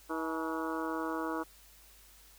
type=harmonic tone with a mistuned harmonic; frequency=160.8 Hz; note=E3; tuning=43 cents flat; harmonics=2 / 3 / 4 / 5 / 6 / 7 / 8 / 9; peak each=-36 / -41 / -44 / -44 / -43 / -41 / -44 / -44 dBFS; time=0.09-1.44 s; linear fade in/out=20 ms; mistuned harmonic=5; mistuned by=+100 cents; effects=added 50 Hz sine -61 dBFS peak until 2.38 s + white hiss -59 dBFS RMS until 2.38 s